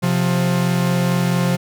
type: tone pair together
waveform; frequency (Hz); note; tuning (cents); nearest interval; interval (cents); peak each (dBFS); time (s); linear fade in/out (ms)
45% pulse; 131.92 / 176.5; C3 / F3; +15 / +19; perfect fourth; 504; -20 / -17; 0.02-1.57; 20
effects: none